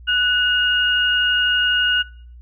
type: tone pair together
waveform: sine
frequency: 1480 / 2854 Hz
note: F#6 / F7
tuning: 0 / +37 cents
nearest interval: major seventh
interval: 1137 cents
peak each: -18 dBFS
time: 0.07-2.03 s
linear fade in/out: 20 ms
effects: noise-tail reverb RT60 0.5 s tail -21 dB re dry + added 60 Hz sine -38 dBFS peak until 2.41 s